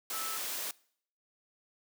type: tone in noise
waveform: sine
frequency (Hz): 1309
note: E6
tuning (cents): -13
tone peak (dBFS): -40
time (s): 0.13-0.37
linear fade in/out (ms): 2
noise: white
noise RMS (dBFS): -37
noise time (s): 0.1-0.71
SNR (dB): -6
effects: noise-tail reverb RT60 0.6 s tail -23 dB re dry + high-pass 300 Hz 12 dB/octave